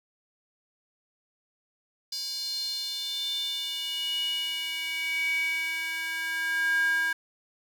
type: tone with high-pass filter sweep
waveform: square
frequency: 323.8 Hz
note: E4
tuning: 31 cents flat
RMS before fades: -30 dBFS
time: 2.12-7.13 s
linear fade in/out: 5 ms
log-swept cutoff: 4700 to 1500 Hz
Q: 9
effects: none